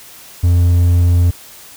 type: tone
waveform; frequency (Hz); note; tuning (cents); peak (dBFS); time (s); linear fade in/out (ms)
triangle; 87.31; F2; 0; -6; 0.43-1.31; 10
effects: white hiss -38 dBFS RMS until 1.76 s